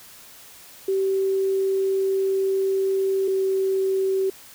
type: tone pair in turn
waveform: sine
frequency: 386 / 383.6 Hz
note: G4 / G4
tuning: -27 / -37 cents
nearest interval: unison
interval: 10 cents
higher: first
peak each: -19 dBFS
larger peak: neither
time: 0.88-3.28 / 3.28-4.3 s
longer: first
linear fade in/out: 5 ms
effects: white hiss -46 dBFS RMS until 4.54 s